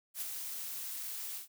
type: noise with ADSR envelope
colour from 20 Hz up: blue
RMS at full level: -36 dBFS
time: 0.14-1.48 s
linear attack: 80 ms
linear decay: 8 ms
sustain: -5 dB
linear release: 120 ms
effects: none